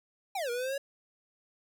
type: exponential two-way sweep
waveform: square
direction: down then up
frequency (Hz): 828 to 469.9 to 563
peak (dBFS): -32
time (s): 0.35-0.78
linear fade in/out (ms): 5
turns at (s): 0.5
effects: none